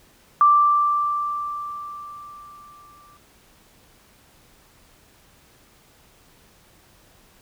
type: tone with exponential decay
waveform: sine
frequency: 1174.7 Hz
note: D6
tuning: in tune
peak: -10 dBFS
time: 0.41-3.17 s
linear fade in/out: 1 ms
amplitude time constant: 600 ms
effects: pink hiss -55 dBFS RMS until 7.41 s